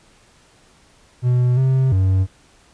triangle tone with pitch steps, 124 / 131.7 / 94.6 Hz, B2 / C3 / F#2, +7 / +12 / +39 cents, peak -11 dBFS, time 1.22-2.27 s, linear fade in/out 50 ms, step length 350 ms, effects pink hiss -53 dBFS RMS until 2.73 s + resampled to 22050 Hz

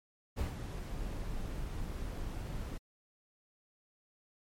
brown noise with ADSR envelope, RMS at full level -32 dBFS, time 0.36-2.78 s, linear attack 32 ms, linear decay 130 ms, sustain -7 dB, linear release 8 ms, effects MP3 64 kbps

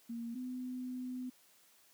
sine tone pair in turn, 233.1 / 252.6 Hz, A#3 / B3, 0 / +39 cents, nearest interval minor second, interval 139 cents, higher second, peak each -38 / -38 dBFS, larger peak neither, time 0.09-0.35 / 0.35-1.3 s, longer second, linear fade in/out 10 ms, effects white hiss -66 dBFS RMS until 1.93 s + high-pass 150 Hz 12 dB/octave

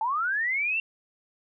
sine linear sweep, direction up, 846 to 2744 Hz, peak -24 dBFS, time 0.01-0.8 s, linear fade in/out 2 ms, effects none

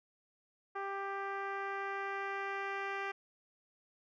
10% pulse tone with low-pass filter sweep, 394.2 Hz, G4, 10 cents sharp, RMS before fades -39 dBFS, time 0.75-3.12 s, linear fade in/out 10 ms, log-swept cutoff 1300 to 2500 Hz, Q 1.2, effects none

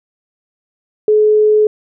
sine tone, 426.3 Hz, G#4, 45 cents sharp, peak -7 dBFS, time 1.08-1.67 s, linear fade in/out 2 ms, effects none

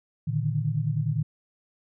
sine tone cluster, 114.7 / 146.1 / 155.8 Hz, A#2 / D3 / D#3, -28 / -9 / +3 cents, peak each -28 dBFS, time 0.27-1.23 s, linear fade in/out 10 ms, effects none

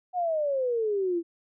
sine exponential sweep, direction down, 740 to 329.6 Hz, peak -24 dBFS, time 0.13-1.23 s, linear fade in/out 50 ms, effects none

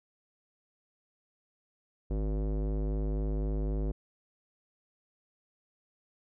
square tone with low-pass filter, 51.91 Hz, G#1, in tune, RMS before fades -31 dBFS, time 2.1-3.92 s, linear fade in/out 10 ms, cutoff 450 Hz, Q 1.6, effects none

